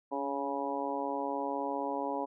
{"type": "harmonic tone with a mistuned harmonic", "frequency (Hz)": 139.2, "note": "C#3", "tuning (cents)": 8, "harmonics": [2, 3, 4, 5, 6, 7], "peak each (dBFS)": [-38, -40, -38, -41, -38, -38], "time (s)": [0.11, 2.26], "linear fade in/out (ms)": 20, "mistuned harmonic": 2, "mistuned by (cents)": 26, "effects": []}